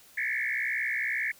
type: tone with frequency modulation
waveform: sine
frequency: 1975.5 Hz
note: B6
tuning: in tune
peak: -27 dBFS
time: 0.17-1.32 s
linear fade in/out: 10 ms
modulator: 62.1 Hz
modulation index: 4.6
effects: white hiss -56 dBFS RMS until 1.39 s